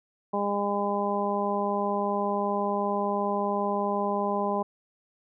harmonic tone, 202.8 Hz, G#3, 41 cents flat, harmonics 1 / 2 / 3 / 4 / 5, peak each -31 / -31 / -31 / -31 / -31 dBFS, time 0.33-4.63 s, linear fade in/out 10 ms, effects none

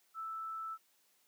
sine tone, 1318.5 Hz, E6, in tune, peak -39 dBFS, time 0.14-0.78 s, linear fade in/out 50 ms, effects white hiss -72 dBFS RMS until 1.27 s + high-pass 200 Hz 12 dB/octave

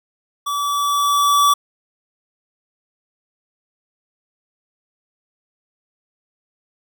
square tone with level ramp, 1151 Hz, D6, 35 cents flat, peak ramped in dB -21 to -11 dBFS, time 0.46-1.54 s, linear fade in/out 10 ms, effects none

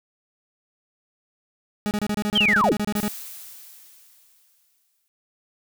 40% pulse tone bursts, 208.7 Hz, G#3, 9 cents sharp, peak -21 dBFS, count 16, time 1.86-3.08 s, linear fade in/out 0 ms, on 50 ms, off 28 ms
sine linear sweep, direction down, 3280 to 130 Hz, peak -16 dBFS, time 2.35-2.74 s, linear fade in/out 10 ms
blue noise with exponential decay, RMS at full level -32 dBFS, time 2.96-5.08 s, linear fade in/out 0 ms, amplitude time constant 460 ms
effects none

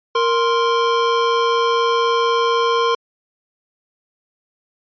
square tone pair together, 466.2 / 1046.5 Hz, A#4 / C6, 0 / 0 cents, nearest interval octave + major second, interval 1400 cents, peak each -18 dBFS, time 0.15-2.95 s, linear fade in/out 5 ms, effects resampled to 11025 Hz

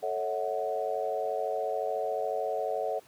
sine chord, F# minor seventh, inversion first, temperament equal with one note detuned, 440 / 554.4 / 646.1 / 740 Hz, A4 / C#5 / E5 / F#5, 0 / 0 / -35 / 0 cents, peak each -34 dBFS, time 0.02-3 s, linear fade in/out 20 ms, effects pink hiss -58 dBFS RMS until 3.07 s + high-pass 150 Hz 12 dB/octave

